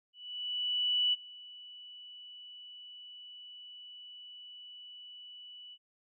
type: tone with ADSR envelope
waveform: sine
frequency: 2960 Hz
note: F#7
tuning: in tune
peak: -25 dBFS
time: 0.13-5.78 s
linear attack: 1000 ms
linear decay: 24 ms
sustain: -22 dB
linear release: 51 ms
effects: none